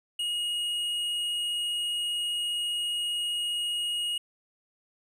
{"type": "tone with hard clipping", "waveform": "sine", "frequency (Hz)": 2879, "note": "F#7", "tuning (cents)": -48, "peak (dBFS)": -29, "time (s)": [0.19, 4.18], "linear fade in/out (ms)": 5, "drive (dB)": 7, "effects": []}